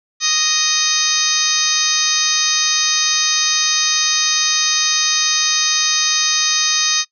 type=harmonic tone; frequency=622.3 Hz; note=D#5; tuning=in tune; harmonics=2 / 3 / 4 / 5 / 6 / 7 / 8 / 9 / 10; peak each=-27 / -26 / -25 / -28 / -20 / -24 / -20 / -27 / -18 dBFS; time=0.2-7.05 s; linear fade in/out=50 ms; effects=noise-tail reverb RT60 0.1 s tail -22 dB re dry